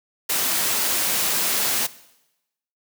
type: noise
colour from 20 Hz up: white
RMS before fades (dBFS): -22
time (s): 0.29-1.87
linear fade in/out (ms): 10
effects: noise-tail reverb RT60 0.9 s tail -18 dB re dry + high-pass 150 Hz 12 dB/octave